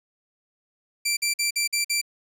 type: tone bursts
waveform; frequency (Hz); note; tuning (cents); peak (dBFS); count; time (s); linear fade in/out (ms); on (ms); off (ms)
15% pulse; 2349; D7; 0; -15; 6; 1.05-2.015; 10; 120; 49
effects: none